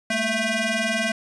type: ring-modulated tone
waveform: 15% pulse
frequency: 440 Hz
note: A4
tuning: in tune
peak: -12 dBFS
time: 0.1-1.12 s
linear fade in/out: 5 ms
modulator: 1110 Hz
effects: resampled to 24000 Hz + 9-bit